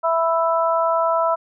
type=harmonic tone; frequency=330 Hz; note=E4; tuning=2 cents sharp; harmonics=2 / 3 / 4; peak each=-19 / -21 / -22 dBFS; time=0.03-1.36 s; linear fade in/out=20 ms; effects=none